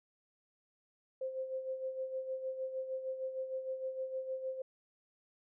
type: tone with tremolo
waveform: sine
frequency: 523.3 Hz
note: C5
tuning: in tune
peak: -34 dBFS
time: 1.21-4.62 s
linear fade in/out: 5 ms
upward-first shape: sine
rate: 6.5 Hz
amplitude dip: 60%
effects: none